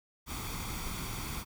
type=noise with comb filter; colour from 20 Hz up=pink; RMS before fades=-38 dBFS; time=0.26-1.45 s; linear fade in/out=50 ms; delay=0.87 ms; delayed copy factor=+0.6; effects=none